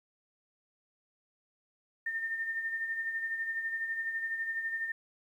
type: tone with tremolo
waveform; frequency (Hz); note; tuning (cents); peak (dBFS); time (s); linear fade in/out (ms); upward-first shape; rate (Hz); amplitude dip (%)
sine; 1813; A#6; -49; -30; 2.06-4.92; 5; sine; 12; 50
effects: 11-bit